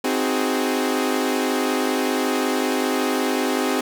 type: chord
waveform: sawtooth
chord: Ab dominant seventh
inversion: first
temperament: equal with one note detuned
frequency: 260.4 / 311.1 / 370 / 415.3 Hz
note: C4 / Eb4 / Gb4 / Ab4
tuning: -8 / 0 / 0 / 0 cents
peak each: -19 / -23 / -23 / -22 dBFS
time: 0.04-3.81 s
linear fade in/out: 5 ms
effects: none